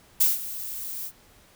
violet noise with ADSR envelope, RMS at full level -18 dBFS, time 0.2-1.12 s, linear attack 10 ms, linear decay 170 ms, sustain -16 dB, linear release 59 ms, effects pink hiss -56 dBFS RMS until 1.55 s

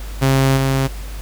sawtooth tone with level steps, 134.4 Hz, C3, 47 cents sharp, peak -8 / -11 dBFS, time 0.21-0.88 s, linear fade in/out 20 ms, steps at 0.56 s, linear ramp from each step 20 ms, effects added 50 Hz sine -26 dBFS peak until 1.21 s + pink hiss -38 dBFS RMS until 1.21 s

